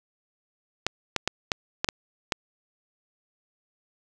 clicks, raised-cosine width 0.2 ms, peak -6 dBFS, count 7, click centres 0.866 / 1.163 / 1.276 / 1.518 / 1.845 / 1.888 / 2.322 s, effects none

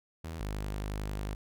sawtooth tone pair in turn, 81.1 / 51.09 Hz, E2 / G#1, -28 / -28 cents, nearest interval minor sixth, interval 800 cents, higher first, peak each -34 / -30 dBFS, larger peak second, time 0.24-0.4 / 0.4-1.35 s, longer second, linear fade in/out 5 ms, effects none

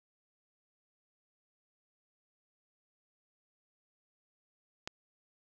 click, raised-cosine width 0.2 ms, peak -20 dBFS, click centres 4.875 s, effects none

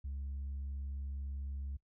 sine tone, 69 Hz, C#2, 7 cents flat, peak -36 dBFS, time 0.04-1.77 s, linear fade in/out 10 ms, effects noise-tail reverb RT60 0.1 s tail -22 dB re dry + tanh soft clip ceiling -36 dBFS

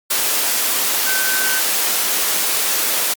sine tone in noise, 1531 Hz, G6, 41 cents flat, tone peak -21 dBFS, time 1.06-1.6 s, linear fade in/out 10 ms, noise white, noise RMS -18 dBFS, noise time 0.1-3.14 s, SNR -6 dB, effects high-pass 300 Hz 12 dB/octave + Opus 48 kbps

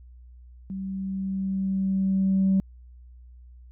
sine tone with level ramp, 192.1 Hz, G3, 35 cents flat, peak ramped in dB -30 to -16 dBFS, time 0.7-2.6 s, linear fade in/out 0 ms, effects tanh soft clip ceiling -15 dBFS + added 61 Hz sine -45 dBFS peak until 3.71 s

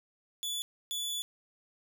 sawtooth tone bursts at uneven times, 3451 Hz, A7, 34 cents flat, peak -30 dBFS, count 2, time 0.43-0.62 / 0.91-1.22 s, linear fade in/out 0 ms, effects 12-bit

